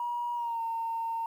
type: tone with pitch glide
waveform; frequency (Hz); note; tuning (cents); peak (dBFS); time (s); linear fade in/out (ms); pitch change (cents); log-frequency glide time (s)
sine; 958 to 913.2; A#5 to A#5; +47 to -36; -29; 0-1.26; 2; -83; 0.35-0.61
effects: tanh soft clip ceiling -25 dBFS + 10-bit